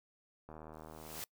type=click train; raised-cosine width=1 ms; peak=-36 dBFS; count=56; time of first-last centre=0.49-1.192 s; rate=78.3 Hz
type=noise with exponential growth; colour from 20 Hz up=white; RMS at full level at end=-41 dBFS; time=0.73-1.24 s; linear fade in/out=0 ms; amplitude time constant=110 ms
effects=noise-tail reverb RT60 0.1 s tail -24 dB re dry